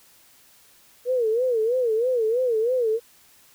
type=tone with vibrato; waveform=sine; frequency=473.4 Hz; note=A#4; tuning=27 cents sharp; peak=-19 dBFS; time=1.05-3 s; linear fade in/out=50 ms; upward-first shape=sine; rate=3.1 Hz; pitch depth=150 cents each way; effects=white hiss -55 dBFS RMS until 3.54 s